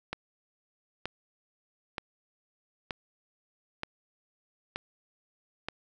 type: click train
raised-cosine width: 0.3 ms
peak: -17 dBFS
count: 7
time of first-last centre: 0.13-5.686 s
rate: 1.08 Hz
effects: none